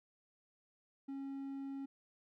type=tone; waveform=triangle; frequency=273.7 Hz; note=C#4; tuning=22 cents flat; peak=-39 dBFS; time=1.08-1.86 s; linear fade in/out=10 ms; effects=none